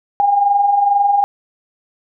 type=tone pair together; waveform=sine; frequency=788 / 810.2 Hz; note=G5 / G#5; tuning=+9 / -43 cents; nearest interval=unison; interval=48 cents; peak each=-20 / -11 dBFS; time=0.2-1.24 s; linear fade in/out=0 ms; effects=none